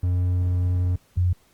triangle / sine tone pair in turn, 89.8 / 89.48 Hz, F2 / F2, +49 / +43 cents, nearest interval unison, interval 6 cents, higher first, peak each -17 dBFS, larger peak neither, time 0.03-0.96 / 1.17-1.33 s, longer first, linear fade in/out 5 ms, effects pink hiss -60 dBFS RMS until 1.53 s + Opus 32 kbps

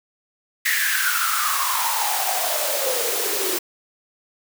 white noise with high-pass filter sweep, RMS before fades -22 dBFS, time 0.65-3.59 s, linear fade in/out 10 ms, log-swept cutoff 1900 to 350 Hz, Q 9.2, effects none

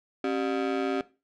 35% pulse ring-modulated tone, 329.6 Hz, E4, in tune, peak -21 dBFS, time 0.24-1.01 s, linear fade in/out 2 ms, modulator 57.6 Hz, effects noise-tail reverb RT60 0.3 s tail -18 dB re dry + low-pass 3000 Hz 12 dB/octave

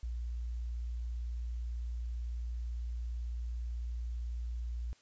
sine tone, 59 Hz, A#1, 22 cents sharp, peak -35 dBFS, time 0.03-4.93 s, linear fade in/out 0 ms, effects white hiss -66 dBFS RMS until 5.01 s + resampled to 16000 Hz

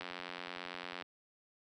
click train, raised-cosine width 0.3 ms, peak -25 dBFS, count 91, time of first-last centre 0.01-1.022 s, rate 88.9 Hz, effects high-pass 200 Hz 12 dB/octave

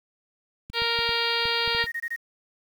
clicks, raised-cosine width 5 ms, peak -27 dBFS, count 8, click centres 0.7 / 0.82 / 0.99 / 1.092 / 1.455 / 1.677 / 1.749 / 1.841 s
harmonic tone, 466.2 Hz, A#4, in tune, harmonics 1 / 2 / 3 / 4 / 5 / 6 / 7 / 8 / 9 / 10, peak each -32 / -32 / -32 / -32 / -32 / -32 / -32 / -32 / -32 / -32 dBFS, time 0.73-1.87 s, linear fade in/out 50 ms
sine tone bursts, 1864.7 Hz, A#6, in tune, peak -27 dBFS, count 5, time 1.78-2.163 s, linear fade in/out 10 ms, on 59 ms, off 22 ms
effects 8-bit

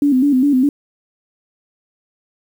sine tone with vibrato, 271.2 Hz, C#4, 38 cents flat, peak -10 dBFS, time 0.02-0.69 s, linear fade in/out 2 ms, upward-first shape square, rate 4.9 Hz, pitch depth 100 cents each way, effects 7-bit

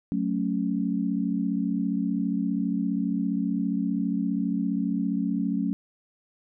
sine chord, F# minor, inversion none, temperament equal, 185 / 220 / 277.2 Hz, F#3 / A3 / C#4, 0 / 0 / 0 cents, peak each -28 dBFS, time 0.12-5.73 s, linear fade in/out 0 ms, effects none

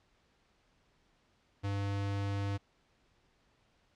square tone, 99.9 Hz, G2, 33 cents sharp, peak -33 dBFS, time 1.63-2.58 s, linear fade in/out 20 ms, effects pink hiss -71 dBFS RMS until 3.95 s + low-pass 5000 Hz 12 dB/octave

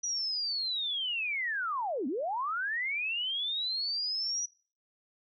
sine linear two-way sweep, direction down then up, 5870 to 233.1 to 5870 Hz, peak -30 dBFS, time 0.03-4.46 s, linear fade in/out 10 ms, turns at 2.07 s, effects noise-tail reverb RT60 0.4 s tail -23 dB re dry

